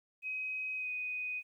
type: tone with pitch glide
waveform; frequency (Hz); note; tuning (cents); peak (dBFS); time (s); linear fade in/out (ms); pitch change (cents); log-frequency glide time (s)
sine; 2528 to 2495; D#7 to D#7; +27 to +4; -35; 0.22-1.43; 50; -23; 0.76-0.9
effects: 12-bit